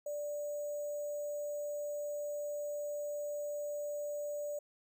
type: tone with sample-and-hold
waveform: sine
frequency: 587.3 Hz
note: D5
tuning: in tune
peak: -36 dBFS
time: 0.06-4.59 s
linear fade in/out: 5 ms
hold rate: 7350 Hz
effects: none